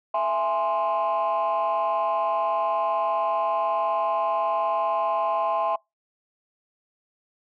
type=chord; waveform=sine; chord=E augmented; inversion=none; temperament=equal with one note detuned; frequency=665.4 / 830.6 / 1046.5 Hz; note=E5 / G#5 / B#5; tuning=+16 / 0 / 0 cents; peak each=-24 / -25 / -24 dBFS; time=0.14-5.76 s; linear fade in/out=5 ms; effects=noise-tail reverb RT60 0.2 s tail -25 dB re dry + tanh soft clip ceiling -17 dBFS